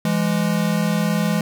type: tone pair together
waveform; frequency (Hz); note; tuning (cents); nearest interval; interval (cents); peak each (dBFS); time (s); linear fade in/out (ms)
square; 167.98 / 207.7; E3 / G#3; +33 / 0; major third; 367; -21; 0.05-1.41; 2
effects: none